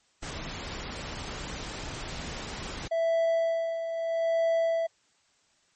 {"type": "noise", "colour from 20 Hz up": "pink", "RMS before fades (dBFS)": -37, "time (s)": [0.22, 2.88], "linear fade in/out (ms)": 10}
{"type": "tone with tremolo", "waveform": "triangle", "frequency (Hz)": 661, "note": "E5", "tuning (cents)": 5, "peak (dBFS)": -20, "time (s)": [2.91, 4.87], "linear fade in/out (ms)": 10, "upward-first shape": "sine", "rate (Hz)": 0.79, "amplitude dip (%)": 60}
{"effects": ["white hiss -67 dBFS RMS until 5.75 s", "MP3 32 kbps"]}